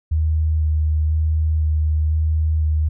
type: tone with vibrato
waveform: sine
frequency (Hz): 77.78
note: D#2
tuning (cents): 0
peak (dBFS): -15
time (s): 0.11-2.89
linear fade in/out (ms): 10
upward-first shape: square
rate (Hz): 1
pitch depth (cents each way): 13
effects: none